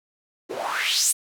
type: noise with band-pass filter sweep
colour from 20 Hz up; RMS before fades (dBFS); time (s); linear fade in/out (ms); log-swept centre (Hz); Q
white; -24; 0.49-1.13; 20; 350 to 10000; 3.8
effects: none